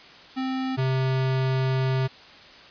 square tone pair in turn, 261.6 / 131.48 Hz, C4 / C3, 0 / +9 cents, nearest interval octave, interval 1191 cents, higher first, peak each -26 / -22 dBFS, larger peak second, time 0.36-0.77 / 0.77-2.08 s, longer second, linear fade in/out 20 ms, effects white hiss -47 dBFS RMS until 2.7 s + resampled to 11025 Hz

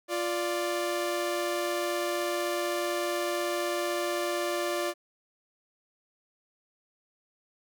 sawtooth tone pair together, 349.2 / 587.3 Hz, F4 / D5, 0 / 0 cents, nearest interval major sixth, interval 900 cents, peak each -27 dBFS, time 0.08-4.94 s, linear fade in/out 50 ms, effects none

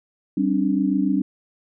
sine tone cluster, 193.7 / 268.7 / 295.8 Hz, G3 / C4 / D4, -20 / +46 / +13 cents, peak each -22 dBFS, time 0.37-1.22 s, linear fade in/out 5 ms, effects none

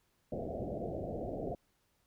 white low-pass noise, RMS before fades -39 dBFS, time 0.32-1.55 s, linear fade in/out 2 ms, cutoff 720 Hz, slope 96 dB/octave, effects pink hiss -75 dBFS RMS until 2.06 s

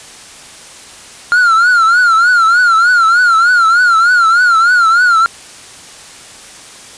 triangle tone with vibrato, 1396.9 Hz, F6, in tune, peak -4 dBFS, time 1.32-5.26 s, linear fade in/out 0 ms, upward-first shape triangle, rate 3.3 Hz, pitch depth 130 cents each way, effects white hiss -34 dBFS RMS until 6.97 s + resampled to 22050 Hz

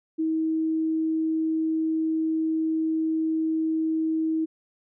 sine tone, 319.2 Hz, D#4, 44 cents sharp, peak -22 dBFS, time 0.18-4.46 s, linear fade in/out 20 ms, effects none

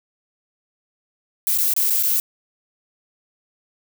violet noise with dropouts, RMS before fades -19 dBFS, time 1.47-2.2 s, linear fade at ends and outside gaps 1 ms, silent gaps 1.577-1.584 / 1.737-1.764 / 1.899-1.904 / 2.027-2.033 s, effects none

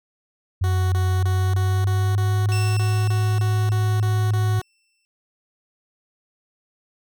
sine tone with pitch glide, 92.3 to 106.02 Hz, F#2 to G#2, -4 to +36 cents, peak -17 dBFS, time 0.61-4.6 s, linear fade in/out 10 ms, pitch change +240 cents, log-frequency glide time 1.06-2.76 s
15% pulse tone bursts, 370.9 Hz, F#4, 4 cents sharp, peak -23 dBFS, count 13, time 0.64-4.616 s, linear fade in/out 0 ms, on 280 ms, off 28 ms
20% pulse tone with exponential decay, 2682 Hz, E7, 29 cents sharp, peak -24 dBFS, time 2.52-5.05 s, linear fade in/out 0 ms, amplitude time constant 550 ms
effects none

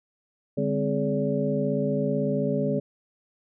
sine tone cluster, 146.3 / 202 / 260.3 / 421.2 / 572 Hz, D3 / G#3 / C4 / G#4 / D5, -6 / -48 / -9 / +24 / -46 cents, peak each -29 dBFS, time 0.57-2.8 s, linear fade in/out 10 ms, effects none

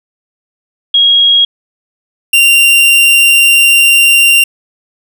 sine / 45% pulse tone pair in turn, 3288 / 2774 Hz, G#7 / F7, -18 / -12 cents, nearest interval minor third, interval 294 cents, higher first, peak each -4 dBFS, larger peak neither, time 0.94-1.45 / 2.33-4.44 s, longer second, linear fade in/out 5 ms, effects none

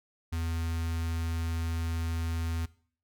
square tone with notch filter, 82.41 Hz, E2, in tune, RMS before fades -32 dBFS, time 0.32-2.66 s, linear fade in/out 10 ms, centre 520 Hz, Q 0.89, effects noise-tail reverb RT60 0.5 s tail -20 dB re dry

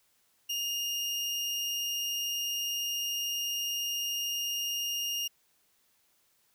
30% pulse tone, 2833 Hz, F7, 24 cents sharp, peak -28 dBFS, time 0.49-5.28 s, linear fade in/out 10 ms, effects white hiss -70 dBFS RMS until 6.54 s

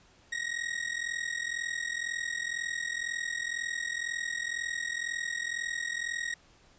40% pulse ring-modulated tone, 1885 Hz, A#6, 19 cents sharp, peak -28 dBFS, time 0.32-6.34 s, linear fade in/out 2 ms, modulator 21 Hz, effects pink hiss -61 dBFS RMS until 6.78 s + resampled to 16000 Hz

